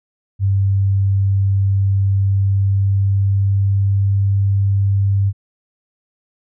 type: tone with pitch glide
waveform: sine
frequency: 98 to 98.91 Hz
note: G2 to G2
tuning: 0 to +16 cents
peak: -12 dBFS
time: 0.39-5.33 s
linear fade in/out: 50 ms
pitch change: +16 cents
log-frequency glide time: 2.18-4.14 s
effects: none